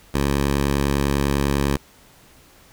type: tone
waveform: 10% pulse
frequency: 70 Hz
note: C#2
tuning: 18 cents sharp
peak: -10 dBFS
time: 0.14-1.77 s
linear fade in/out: 5 ms
effects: pink hiss -51 dBFS RMS until 2.72 s